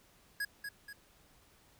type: tone with echo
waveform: square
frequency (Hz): 1661.2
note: G#6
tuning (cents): 0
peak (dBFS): -34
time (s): 0.4-0.45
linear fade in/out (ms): 5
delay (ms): 240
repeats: 2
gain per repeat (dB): -6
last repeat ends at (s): 0.93
effects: pink hiss -65 dBFS RMS until 1.79 s